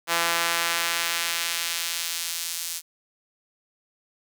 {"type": "tone with high-pass filter sweep", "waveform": "sawtooth", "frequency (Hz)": 169, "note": "E3", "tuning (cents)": 43, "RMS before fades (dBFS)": -27, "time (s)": [0.07, 2.82], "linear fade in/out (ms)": 50, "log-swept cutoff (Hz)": [990, 6000], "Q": 0.73, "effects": []}